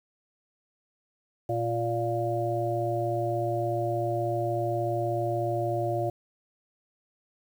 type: harmonic tone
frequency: 116.54 Hz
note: A#2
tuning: in tune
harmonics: 1 / 3 / 5 / 6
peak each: -31 / -31 / -31 / -31 dBFS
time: 1.49-6.1 s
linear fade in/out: 5 ms
effects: 9-bit